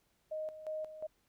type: tone with tremolo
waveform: sine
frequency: 622.3 Hz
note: D#5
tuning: in tune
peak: -36 dBFS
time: 0.31-1.07 s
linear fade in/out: 10 ms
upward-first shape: square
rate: 2.8 Hz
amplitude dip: 70%
effects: pink hiss -75 dBFS RMS until 1.28 s